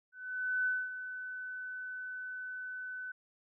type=tone with ADSR envelope; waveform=sine; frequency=1506 Hz; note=F#6; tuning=30 cents sharp; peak=-28 dBFS; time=0.12-3.12 s; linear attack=540 ms; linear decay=230 ms; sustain=-11 dB; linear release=7 ms; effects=none